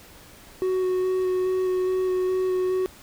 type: tone with vibrato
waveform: triangle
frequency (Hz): 370.5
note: F#4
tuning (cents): +2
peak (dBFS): -19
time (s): 0.62-2.86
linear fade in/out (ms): 0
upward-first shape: square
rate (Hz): 2.4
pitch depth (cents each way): 9
effects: pink hiss -48 dBFS RMS until 3.02 s